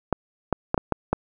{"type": "clicks", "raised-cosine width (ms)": 1, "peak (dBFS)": -6, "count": 6, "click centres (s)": [0.127, 0.527, 0.744, 0.778, 0.923, 1.13], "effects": []}